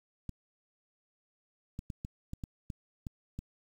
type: clicks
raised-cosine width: 5 ms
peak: -26 dBFS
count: 9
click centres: 0.293 / 1.791 / 1.902 / 2.049 / 2.334 / 2.438 / 2.702 / 3.068 / 3.39 s
effects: 9-bit